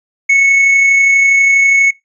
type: tone with amplitude modulation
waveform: triangle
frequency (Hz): 2205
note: C#7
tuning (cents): -10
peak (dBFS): -3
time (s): 0.29-1.91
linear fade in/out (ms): 10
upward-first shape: sine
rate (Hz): 32.3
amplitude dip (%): 25
effects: noise-tail reverb RT60 0.2 s tail -22 dB re dry + resampled to 22050 Hz